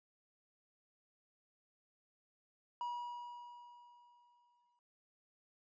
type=tone with exponential decay; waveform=triangle; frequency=964 Hz; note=B5; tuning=42 cents flat; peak=-35 dBFS; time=2.81-4.79 s; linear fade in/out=1 ms; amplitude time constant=430 ms; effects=resampled to 16000 Hz